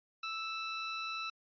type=tone; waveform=15% pulse; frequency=1318.5 Hz; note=E6; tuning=in tune; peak=-30 dBFS; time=0.23-1.3 s; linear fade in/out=5 ms; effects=resampled to 11025 Hz